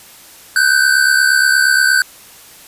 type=tone pair together; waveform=square; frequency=1495 / 1563.5 Hz; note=F#6 / G6; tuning=+17 / -5 cents; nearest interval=minor second; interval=78 cents; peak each=-13 dBFS; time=0.56-2.02 s; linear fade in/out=2 ms; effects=white hiss -40 dBFS RMS until 2.67 s + resampled to 32000 Hz